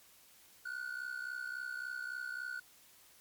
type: ring-modulated tone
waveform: triangle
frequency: 1475 Hz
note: F#6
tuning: 6 cents flat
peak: -34 dBFS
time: 0.65-2.6 s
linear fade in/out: 10 ms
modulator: 31.8 Hz
effects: white hiss -62 dBFS RMS until 3.2 s + MP3 96 kbps